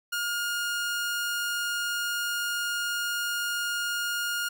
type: tone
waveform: sawtooth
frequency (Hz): 1421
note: F6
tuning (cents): +30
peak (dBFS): -24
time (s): 0.12-4.49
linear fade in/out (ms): 10
effects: none